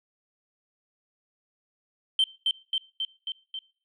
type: tone with echo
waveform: sine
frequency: 3116 Hz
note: G7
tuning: 11 cents flat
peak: -17 dBFS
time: 2.19-2.24 s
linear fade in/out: 2 ms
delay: 270 ms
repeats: 5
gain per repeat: -3 dB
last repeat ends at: 3.59 s
effects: noise-tail reverb RT60 0.4 s tail -22 dB re dry + tanh soft clip ceiling -16 dBFS